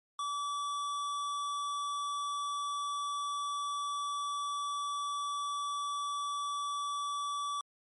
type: tone with hard clipping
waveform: sine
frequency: 1152 Hz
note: D6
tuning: 34 cents flat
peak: -35 dBFS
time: 0.19-7.61 s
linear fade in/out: 2 ms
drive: 17 dB
effects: MP3 48 kbps